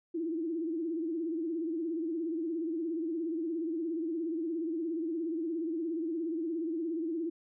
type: tone with vibrato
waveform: sine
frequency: 327.6 Hz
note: E4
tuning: 11 cents flat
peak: -31 dBFS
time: 0.14-7.3 s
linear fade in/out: 10 ms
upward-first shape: sine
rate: 17 Hz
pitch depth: 98 cents each way
effects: none